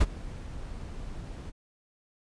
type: noise with ADSR envelope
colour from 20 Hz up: brown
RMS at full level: -17 dBFS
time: 0-1.52 s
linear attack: 12 ms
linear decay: 38 ms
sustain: -22 dB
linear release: 31 ms
effects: resampled to 22050 Hz